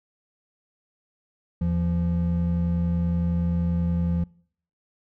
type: tone pair together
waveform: triangle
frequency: 80.98 / 171.6 Hz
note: E2 / F3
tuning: -30 / -30 cents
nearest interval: octave + minor second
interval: 1300 cents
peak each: -24 / -21 dBFS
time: 1.61-4.24 s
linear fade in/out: 5 ms
effects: noise-tail reverb RT60 0.6 s tail -25 dB re dry